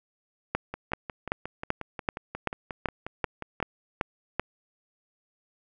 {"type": "two click trains", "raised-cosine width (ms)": 0.5, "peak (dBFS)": [-19, -10], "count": [17, 11], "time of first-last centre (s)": [[0.74, 3.602], [0.55, 4.396]], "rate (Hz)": [5.59, 2.6], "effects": []}